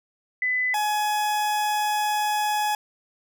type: tone pair in turn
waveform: sine / 40% pulse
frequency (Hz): 2005 / 842.5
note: B6 / G#5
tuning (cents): +26 / +25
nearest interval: octave + minor third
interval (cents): 1501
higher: first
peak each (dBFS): -21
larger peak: neither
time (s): 0.42-0.74 / 0.74-2.75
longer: second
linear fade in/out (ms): 2
effects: none